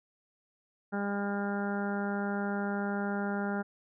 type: harmonic tone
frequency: 201.5 Hz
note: G3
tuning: 48 cents sharp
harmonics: 1 / 2 / 3 / 4 / 5 / 6 / 7 / 8 / 9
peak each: -32 / -38 / -41 / -39 / -48 / -51 / -39 / -46 / -53 dBFS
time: 0.92-3.63 s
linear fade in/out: 20 ms
effects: none